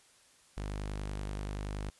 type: tone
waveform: sawtooth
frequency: 50.5 Hz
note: G#1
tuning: 48 cents flat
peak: -32 dBFS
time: 0.57-1.9 s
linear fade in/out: 0 ms
effects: white hiss -63 dBFS RMS until 1.99 s + resampled to 24000 Hz